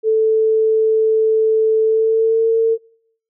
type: tone with pitch glide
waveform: sine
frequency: 440 to 451.8 Hz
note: A4 to A4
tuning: 0 to +46 cents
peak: -11 dBFS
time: 0.03-2.78 s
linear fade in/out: 50 ms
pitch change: +46 cents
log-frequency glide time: 1.83-2.46 s
effects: noise-tail reverb RT60 0.6 s tail -22 dB re dry